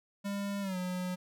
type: tone with pitch glide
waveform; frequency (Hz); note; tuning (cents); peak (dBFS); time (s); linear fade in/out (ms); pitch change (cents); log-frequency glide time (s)
square; 200.5 to 181.75; G3 to F#3; +39 to -31; -34; 0.24-1.16; 20; -170; 0.61-0.77
effects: none